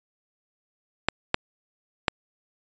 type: clicks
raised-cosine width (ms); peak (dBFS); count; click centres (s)
0.3; -3; 3; 1.086 / 1.344 / 2.082
effects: resampled to 16000 Hz